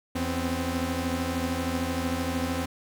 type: tone cluster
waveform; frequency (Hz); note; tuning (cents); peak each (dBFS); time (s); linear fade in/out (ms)
sawtooth; 83.3 / 253 / 266.1; E2 / B3 / C4; +19 / +42 / +29; -28 / -27 / -27; 0.15-2.66; 10
effects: none